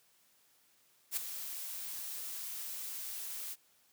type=noise with ADSR envelope; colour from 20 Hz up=blue; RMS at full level=-32 dBFS; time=1.11-3.56 s; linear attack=60 ms; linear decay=6 ms; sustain=-10 dB; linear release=39 ms; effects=white hiss -69 dBFS RMS until 3.92 s + high-pass 100 Hz 12 dB/octave